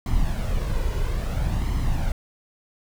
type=noise with flanger; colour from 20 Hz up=brown; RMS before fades=-23 dBFS; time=0.06-2.12 s; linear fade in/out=2 ms; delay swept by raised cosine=0.96 to 2.06 ms; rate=0.6 Hz; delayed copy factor=+0.55; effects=none